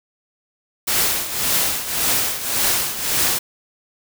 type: noise with tremolo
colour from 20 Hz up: white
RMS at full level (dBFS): -17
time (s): 0.87-3.39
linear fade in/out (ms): 10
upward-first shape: triangle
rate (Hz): 1.8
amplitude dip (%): 75
effects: none